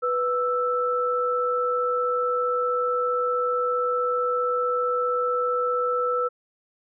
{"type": "tone pair together", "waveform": "sine", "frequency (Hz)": [493.9, 1321.5], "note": ["B4", "E6"], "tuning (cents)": [0, 4], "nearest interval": "octave + perfect fourth", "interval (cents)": 1704, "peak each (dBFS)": -24, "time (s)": [0.02, 6.29], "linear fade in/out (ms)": 20, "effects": []}